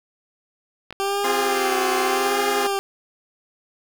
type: clicks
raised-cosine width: 0.3 ms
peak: -19 dBFS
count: 2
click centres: 0.907 / 0.926 s
type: tone with vibrato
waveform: 20% pulse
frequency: 391.6 Hz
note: G4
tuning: 2 cents flat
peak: -16 dBFS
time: 1-2.79 s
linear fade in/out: 0 ms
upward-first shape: sine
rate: 0.84 Hz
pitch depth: 58 cents each way
type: chord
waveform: 10% pulse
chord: F minor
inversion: second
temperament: equal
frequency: 261.6 / 349.2 / 415.3 Hz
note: C4 / F4 / Ab4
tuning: 0 / 0 / 0 cents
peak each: -19 dBFS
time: 1.24-2.67 s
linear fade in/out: 5 ms
effects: 7-bit